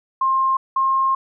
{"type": "tone pair in turn", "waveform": "sine", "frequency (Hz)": [1061, 1067.1], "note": ["C6", "C6"], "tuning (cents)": [24, 34], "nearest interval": "unison", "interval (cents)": 10, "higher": "second", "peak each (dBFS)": -15, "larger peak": "neither", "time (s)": [[0.21, 0.57], [0.76, 1.15]], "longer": "second", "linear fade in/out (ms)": 5, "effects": []}